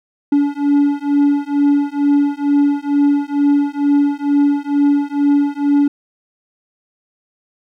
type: beating tone pair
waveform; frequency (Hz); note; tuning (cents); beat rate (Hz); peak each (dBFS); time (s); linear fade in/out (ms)
triangle; 285.3 / 287.5; C#4 / D4; +50 / -37; 2.2; -13; 0.32-5.88; 5
effects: none